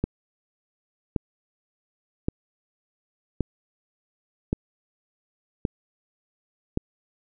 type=click train; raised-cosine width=3 ms; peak=-10 dBFS; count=7; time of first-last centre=0.04-6.774 s; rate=0.891 Hz; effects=none